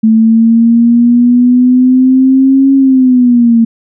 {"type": "exponential two-way sweep", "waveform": "sine", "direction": "up then down", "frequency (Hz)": [220, 272.8, 226.6], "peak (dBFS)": -3, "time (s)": [0.03, 3.65], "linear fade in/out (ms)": 10, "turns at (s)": 2.74, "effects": []}